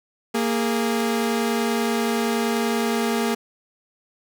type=tone pair together; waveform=sawtooth; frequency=231.4 / 412.3 Hz; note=A#3 / G#4; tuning=-13 / -13 cents; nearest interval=minor seventh; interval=1000 cents; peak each=-18 / -21 dBFS; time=0.34-3.35 s; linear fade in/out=10 ms; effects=none